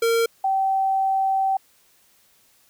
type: tone pair in turn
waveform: square / sine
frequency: 460 / 772.2 Hz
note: A#4 / G5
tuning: -23 / -26 cents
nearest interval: major sixth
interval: 897 cents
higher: second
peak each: -18 dBFS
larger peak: neither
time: 0.02-0.26 / 0.44-1.57 s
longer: second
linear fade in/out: 5 ms
effects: white hiss -59 dBFS RMS until 2.69 s